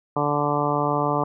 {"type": "harmonic tone", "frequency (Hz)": 146.2, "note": "D3", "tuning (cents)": -7, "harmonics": [1, 2, 3, 4, 5, 6, 7, 8], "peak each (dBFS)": [-28, -28, -28, -28, -28, -28, -28, -28], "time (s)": [0.16, 1.24], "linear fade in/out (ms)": 5, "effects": []}